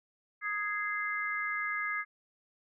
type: harmonic tone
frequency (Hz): 415.3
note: G#4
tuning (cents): 0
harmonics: 3 / 4 / 5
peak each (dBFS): -37 / -35 / -35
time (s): 0.41-2.05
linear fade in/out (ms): 50
effects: none